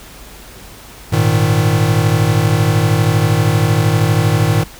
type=chord; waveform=square; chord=Ab suspended second; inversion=none; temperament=equal; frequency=103.83 / 116.54 / 155.56 Hz; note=Ab2 / Bb2 / Eb3; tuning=0 / 0 / 0 cents; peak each=-16 dBFS; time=1.12-4.64 s; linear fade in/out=10 ms; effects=added 50 Hz sine -41 dBFS peak until 4.79 s + pink hiss -37 dBFS RMS until 4.79 s